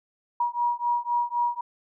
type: beating tone pair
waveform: sine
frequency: 956 / 959.9 Hz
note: A#5 / B5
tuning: +43 / -50 cents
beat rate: 3.9 Hz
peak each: -26 dBFS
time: 0.4-1.61 s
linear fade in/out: 5 ms
effects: none